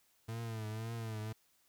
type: tone with vibrato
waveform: 40% pulse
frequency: 111.6 Hz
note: A2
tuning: 25 cents sharp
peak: -38 dBFS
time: 0.28-1.33 s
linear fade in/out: 10 ms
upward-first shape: triangle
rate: 1.9 Hz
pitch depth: 79 cents each way
effects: white hiss -72 dBFS RMS until 1.68 s